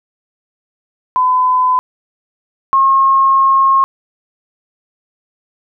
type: tone pair in turn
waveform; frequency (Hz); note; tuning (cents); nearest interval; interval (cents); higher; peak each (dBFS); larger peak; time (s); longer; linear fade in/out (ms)
sine; 1011 / 1079.2; B5 / C#6; +40 / -47; minor second; 113; second; -9 / -7; second; 1.16-1.79 / 2.73-3.84; second; 0
effects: none